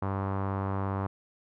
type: tone with low-pass filter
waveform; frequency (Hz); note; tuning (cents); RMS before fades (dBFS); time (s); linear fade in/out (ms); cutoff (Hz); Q
sawtooth; 97.4; G2; -11; -31; 0.02-1.07; 5; 1100; 2.7
effects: none